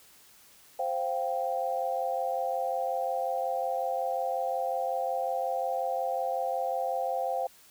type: chord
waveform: sine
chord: C suspended fourth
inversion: none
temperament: equal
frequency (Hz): 523.3 / 698.5 / 784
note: C5 / F5 / G5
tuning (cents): 0 / 0 / 0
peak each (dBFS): -32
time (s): 0.79-7.47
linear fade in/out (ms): 5
effects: white hiss -57 dBFS RMS until 7.7 s